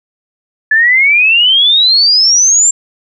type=exponential sweep; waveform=sine; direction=up; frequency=1718 to 7459 Hz; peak=-5 dBFS; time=0.71-2.71 s; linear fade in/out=5 ms; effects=none